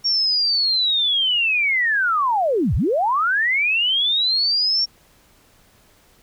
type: linear two-way sweep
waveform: sine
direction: down then up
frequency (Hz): 5560 to 49 to 5560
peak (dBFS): -16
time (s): 0.04-4.86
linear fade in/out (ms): 20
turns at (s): 2.75
effects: pink hiss -55 dBFS RMS until 6.22 s